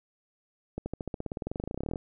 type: accelerating click train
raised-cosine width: 2 ms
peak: -20 dBFS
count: 27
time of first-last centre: 0.78-1.958 s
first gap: 80 ms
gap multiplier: 0.95
effects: none